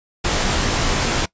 pink noise with comb filter, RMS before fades -19 dBFS, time 0.24-1.26 s, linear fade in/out 10 ms, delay 19 ms, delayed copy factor -0.7, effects noise-tail reverb RT60 0.1 s tail -22 dB re dry + resampled to 16000 Hz

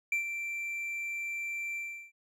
triangle tone with ADSR envelope, 2349 Hz, D7, in tune, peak -24 dBFS, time 0.12-2.12 s, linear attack 3 ms, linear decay 110 ms, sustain -8 dB, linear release 360 ms, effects none

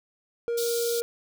triangle tone, 470 Hz, A#4, 14 cents sharp, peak -23 dBFS, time 0.48-1.02 s, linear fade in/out 0 ms
pink high-pass noise, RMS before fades -33 dBFS, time 0.57-1.01 s, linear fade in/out 10 ms, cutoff 3500 Hz, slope 48 dB/octave
effects none

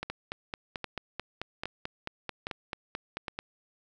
two click trains, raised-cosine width 0.3 ms, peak -18 / -18 dBFS, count 16 / 5, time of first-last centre 0.1-3.389 / 0.03-3.282 s, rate 4.56 / 1.23 Hz, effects none

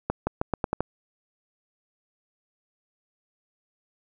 accelerating click train, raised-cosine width 1 ms, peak -10 dBFS, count 7, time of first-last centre 0.1-0.806 s, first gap 170 ms, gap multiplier 0.85, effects none

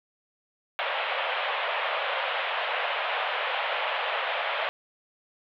pink band-pass noise, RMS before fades -29 dBFS, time 0.79-4.69 s, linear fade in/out 0 ms, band 530 to 3400 Hz, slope 48 dB/octave, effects none

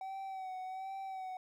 triangle tone with vibrato, 760 Hz, F#5, 46 cents sharp, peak -38 dBFS, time 0.01-1.37 s, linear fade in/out 2 ms, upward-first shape sine, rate 1.3 Hz, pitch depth 36 cents each way, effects 13-bit

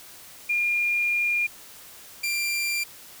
sine / sawtooth tone pair in turn, 2412 / 2375 Hz, D7 / D7, +46 / +19 cents, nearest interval unison, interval 27 cents, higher first, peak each -21 dBFS, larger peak neither, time 0.49-1.47 / 2.23-2.84 s, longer first, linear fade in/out 10 ms, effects white hiss -46 dBFS RMS until 3.2 s

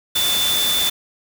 sine tone in noise, 3520 Hz, A7, in tune, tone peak -18 dBFS, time 0.15-0.9 s, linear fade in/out 10 ms, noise white, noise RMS -22 dBFS, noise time 0.15-0.9 s, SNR +1 dB, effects none

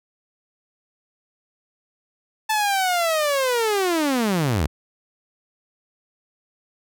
sawtooth linear sweep, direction down, 879 to 61.74 Hz, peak -15 dBFS, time 2.49-4.67 s, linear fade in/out 10 ms, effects none

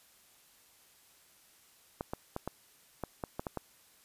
clicks, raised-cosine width 1 ms, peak -21 dBFS, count 9, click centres 2.009 / 2.135 / 2.364 / 2.476 / 3.037 / 3.238 / 3.395 / 3.468 / 3.573 s, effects white hiss -63 dBFS RMS until 4.04 s + resampled to 32000 Hz

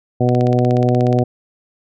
harmonic tone, 123.47 Hz, B2, in tune, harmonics 1 / 2 / 3 / 4 / 5 / 6, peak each -15 / -18 / -20 / -21 / -22 / -23 dBFS, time 0.2-1.24 s, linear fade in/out 10 ms
click train, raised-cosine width 0.2 ms, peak -14 dBFS, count 16, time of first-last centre 0.29-1.188 s, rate 16.7 Hz
effects none

